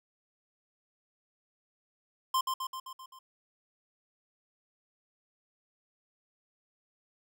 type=tone with echo; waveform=square; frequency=1046.5 Hz; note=C6; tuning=in tune; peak=-26 dBFS; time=2.34-2.41 s; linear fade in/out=5 ms; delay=130 ms; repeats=6; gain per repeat=-4 dB; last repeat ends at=3.19 s; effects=none